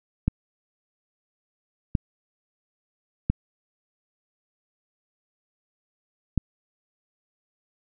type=clicks; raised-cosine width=5 ms; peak=-8 dBFS; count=4; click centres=0.28 / 1.952 / 3.3 / 6.377 s; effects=none